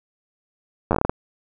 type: slowing click train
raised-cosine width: 1 ms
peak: -5 dBFS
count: 9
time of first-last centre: 0.91-1.095 s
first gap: 9 ms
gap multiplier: 1.26
effects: none